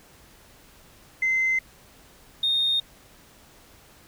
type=tone pair in turn; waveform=sine; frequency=2067 / 3683 Hz; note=C7 / A#7; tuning=-22 / -22 cents; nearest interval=minor seventh; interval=1000 cents; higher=second; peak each=-19 dBFS; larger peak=neither; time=1.22-1.59 / 2.43-2.8 s; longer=neither; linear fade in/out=5 ms; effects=tanh soft clip ceiling -16 dBFS + pink hiss -53 dBFS RMS until 4.07 s